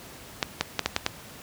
clicks, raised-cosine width 0.2 ms, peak -5 dBFS, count 6, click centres 0.428 / 0.61 / 0.793 / 0.86 / 0.964 / 1.064 s, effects pink hiss -45 dBFS RMS until 1.42 s + high-pass 60 Hz 12 dB/octave

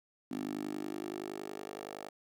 10% pulse tone with high-pass filter sweep, 50.7 Hz, G#1, 41 cents flat, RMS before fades -41 dBFS, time 0.31-2.09 s, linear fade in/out 5 ms, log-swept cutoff 260 to 510 Hz, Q 3.9, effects none

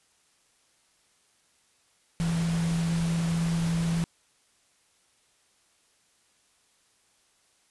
sine tone in noise, 166.9 Hz, E3, 22 cents sharp, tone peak -24 dBFS, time 2.2-4.04 s, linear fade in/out 0 ms, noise pink, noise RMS -37 dBFS, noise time 2.2-4.04 s, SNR +10 dB, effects white hiss -66 dBFS RMS until 7.7 s + resampled to 24000 Hz

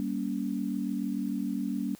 sine chord, G diminished, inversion none, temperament just, 196 / 235.2 / 282.2 Hz, G3 / Bb3 / Db4, 0 / +16 / +31 cents, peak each -33 dBFS, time 0-1.95 s, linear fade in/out 0 ms, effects white hiss -56 dBFS RMS until 1.99 s

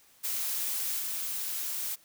blue noise with level steps, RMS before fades -32 / -34 dBFS, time 0.23-1.96 s, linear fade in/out 20 ms, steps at 0.98 s, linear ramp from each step 20 ms, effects white hiss -61 dBFS RMS until 2.04 s

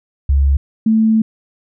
sine tone pair in turn, 69.3 / 220.8 Hz, C#2 / A3, 0 / +6 cents, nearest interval octave + minor sixth, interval 2006 cents, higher second, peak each -9 dBFS, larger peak neither, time 0.29-0.57 / 0.86-1.22 s, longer second, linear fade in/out 5 ms, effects none

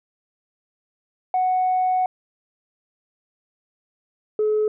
sine tone pair in turn, 740 / 427.3 Hz, F#5 / G#4, 0 / +49 cents, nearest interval minor seventh, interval 951 cents, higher first, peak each -16 dBFS, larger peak neither, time 1.34-2.06 / 4.39-4.68 s, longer first, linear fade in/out 2 ms, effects tanh soft clip ceiling -14 dBFS

